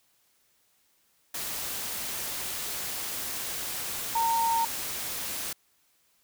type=tone in noise; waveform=sine; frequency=918 Hz; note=A#5; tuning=27 cents flat; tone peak=-23 dBFS; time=4.15-4.65 s; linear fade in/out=5 ms; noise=white; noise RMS=-34 dBFS; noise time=1.34-5.53 s; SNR=+8 dB; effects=white hiss -68 dBFS RMS until 6.23 s